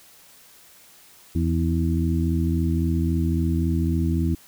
harmonic tone with a mistuned harmonic, 83.7 Hz, E2, 27 cents sharp, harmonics 1 / 2 / 3 / 4, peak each -22 / -25 / -27 / -28 dBFS, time 1.35-4.35 s, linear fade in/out 5 ms, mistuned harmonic 4, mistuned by -50 cents, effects white hiss -51 dBFS RMS until 4.47 s

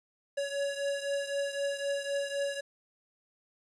square beating tone pair, 561 / 564.9 Hz, C#5 / C#5, +21 / +33 cents, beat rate 3.9 Hz, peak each -33 / -37 dBFS, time 0.37-2.61 s, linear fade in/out 10 ms, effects resampled to 24000 Hz + 10-bit

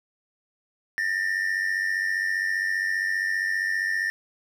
triangle tone pair together, 1788.9 / 1884 Hz, A6 / A#6, +28 / +18 cents, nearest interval minor second, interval 90 cents, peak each -23 / -27 dBFS, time 0.98-4.1 s, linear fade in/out 0 ms, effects none

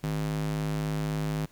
square tone with high-pass filter, 51.91 Hz, G#1, in tune, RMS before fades -30 dBFS, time 0.03-1.46 s, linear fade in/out 10 ms, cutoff 130 Hz, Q 2.2, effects pink hiss -60 dBFS RMS until 1.51 s

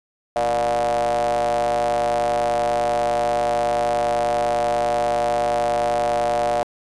square ring-modulated tone, 61.74 Hz, B1, in tune, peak -16 dBFS, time 0.36-6.63 s, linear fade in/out 0 ms, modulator 654 Hz, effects resampled to 24000 Hz

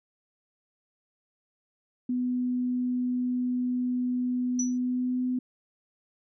sine tone with pitch glide, 249 to 252 Hz, B3 to B3, +14 to +35 cents, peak -25 dBFS, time 2.09-5.39 s, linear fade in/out 5 ms, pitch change +21 cents, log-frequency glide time 4.71-5.21 s
sine tone with exponential decay, 5920 Hz, F#8, in tune, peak -25 dBFS, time 4.59-4.78 s, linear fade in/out 5 ms, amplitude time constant 41 ms
effects none

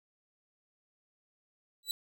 sawtooth tone with exponential growth, 3951 Hz, B7, in tune, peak -24 dBFS, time 1.83-1.91 s, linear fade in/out 1 ms, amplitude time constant 16 ms, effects none

